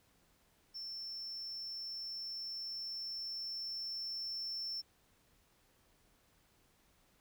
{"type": "tone with level ramp", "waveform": "triangle", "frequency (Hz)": 5380, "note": "E8", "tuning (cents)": 34, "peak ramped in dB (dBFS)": [-41, -37], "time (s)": [0.74, 4.82], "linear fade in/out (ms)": 20, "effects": ["pink hiss -71 dBFS RMS until 7.2 s"]}